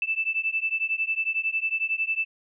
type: beating tone pair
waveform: sine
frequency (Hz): 2637 / 2648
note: E7 / E7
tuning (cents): 0 / +7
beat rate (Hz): 11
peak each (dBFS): -27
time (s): 0.02-2.25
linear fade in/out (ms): 2
effects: none